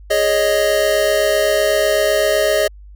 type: chord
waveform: square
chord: Ab suspended fourth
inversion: none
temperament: equal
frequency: 415.3 / 554.4 / 622.3 Hz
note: Ab4 / Db5 / Eb5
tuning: 0 / 0 / 0 cents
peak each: -21 / -20 / -16 dBFS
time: 0.1-2.68 s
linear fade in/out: 10 ms
effects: added 50 Hz sine -36 dBFS peak until 2.95 s